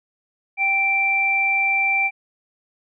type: tone pair together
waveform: sine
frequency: 784 / 2349 Hz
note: G5 / D7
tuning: 0 / 0 cents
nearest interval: octave + perfect fifth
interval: 1900 cents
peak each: -25 / -17 dBFS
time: 0.57-2.11 s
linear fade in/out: 50 ms
effects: none